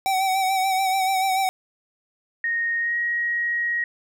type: tone with vibrato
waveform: square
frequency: 763 Hz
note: G5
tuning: 47 cents flat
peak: -20 dBFS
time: 0.06-1.49 s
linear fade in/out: 0 ms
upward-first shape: sine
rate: 6.9 Hz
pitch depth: 38 cents each way
type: tone with pitch glide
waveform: sine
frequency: 1859 to 1891.5 Hz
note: A#6 to A#6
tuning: -5 to +25 cents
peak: -21 dBFS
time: 2.44-3.84 s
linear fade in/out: 2 ms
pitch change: +30 cents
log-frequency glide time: 2.8-2.96 s
effects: none